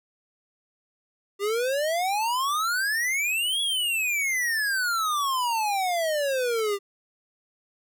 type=exponential two-way sweep; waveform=square; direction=up then down; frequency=392 to 3382 to 392 Hz; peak=-24 dBFS; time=1.39-6.79 s; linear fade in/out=50 ms; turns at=3.61 s; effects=none